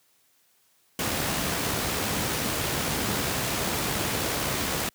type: noise with amplitude modulation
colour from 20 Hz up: pink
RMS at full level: -26 dBFS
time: 0.99-4.89 s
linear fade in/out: 2 ms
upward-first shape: sine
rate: 71.6 Hz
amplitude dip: 25%
effects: white hiss -65 dBFS RMS until 4.94 s + high-pass 80 Hz 12 dB/octave

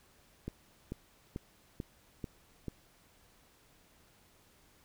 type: click train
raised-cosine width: 3 ms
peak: -25 dBFS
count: 6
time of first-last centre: 0.48-2.683 s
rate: 2.27 Hz
effects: pink hiss -65 dBFS RMS until 4.84 s

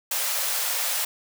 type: high-pass noise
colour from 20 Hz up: white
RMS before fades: -26 dBFS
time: 0.11-1.05 s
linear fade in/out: 5 ms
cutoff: 480 Hz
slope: 96 dB/octave
effects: none

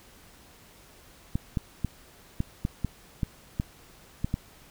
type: clicks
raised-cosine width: 5 ms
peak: -14 dBFS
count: 10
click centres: 1.355 / 1.572 / 1.847 / 2.404 / 2.651 / 2.847 / 3.232 / 3.599 / 4.245 / 4.341 s
effects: pink hiss -54 dBFS RMS until 4.7 s

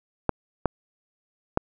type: clicks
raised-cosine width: 1 ms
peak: -6 dBFS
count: 3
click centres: 0.293 / 0.657 / 1.574 s
effects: none

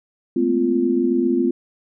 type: tone cluster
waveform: sine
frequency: 213.4 / 227.9 / 255.5 / 346.3 Hz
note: G#3 / A#3 / C4 / F4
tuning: +47 / -39 / -41 / -15 cents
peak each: -27 / -26 / -19 / -19 dBFS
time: 0.36-1.51 s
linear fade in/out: 5 ms
effects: none

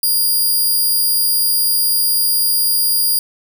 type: tone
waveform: 5% pulse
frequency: 4828 Hz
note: D8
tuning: 47 cents sharp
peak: -6 dBFS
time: 0.03-3.19 s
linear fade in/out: 2 ms
effects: none

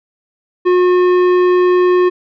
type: tone with tanh clipping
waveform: sine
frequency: 361 Hz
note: F#4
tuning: 43 cents flat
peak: -10 dBFS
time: 0.65-2.1 s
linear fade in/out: 20 ms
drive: 13 dB
effects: none

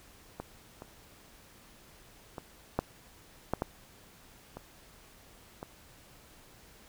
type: clicks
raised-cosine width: 1 ms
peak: -23 / -29 / -25 / -13 / -14 / -16 / -27 / -25 dBFS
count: 8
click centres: 0.4 / 0.821 / 2.382 / 2.79 / 3.536 / 3.621 / 4.57 / 5.629 s
effects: pink hiss -57 dBFS RMS until 6.88 s

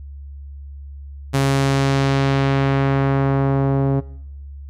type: tone with low-pass filter sweep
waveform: sawtooth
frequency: 136.9 Hz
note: C#3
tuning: 21 cents flat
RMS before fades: -17 dBFS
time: 1.33-4.01 s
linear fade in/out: 20 ms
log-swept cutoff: 12000 to 600 Hz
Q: 0.79
effects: noise-tail reverb RT60 0.8 s tail -20 dB re dry + added 70 Hz sine -32 dBFS peak until 4.69 s

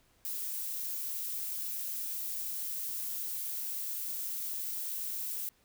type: noise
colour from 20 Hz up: violet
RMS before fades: -37 dBFS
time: 0.25-5.49 s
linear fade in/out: 0 ms
effects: pink hiss -68 dBFS RMS until 5.64 s

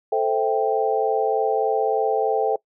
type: chord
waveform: sine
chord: A minor seventh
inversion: none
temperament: equal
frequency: 440 / 523.3 / 659.3 / 784 Hz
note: A4 / C5 / E5 / G5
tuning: 0 / 0 / 0 / 0 cents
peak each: -21 / -26 / -26 / -23 dBFS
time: 0.12-2.56 s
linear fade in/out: 5 ms
effects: noise-tail reverb RT60 0.1 s tail -22 dB re dry

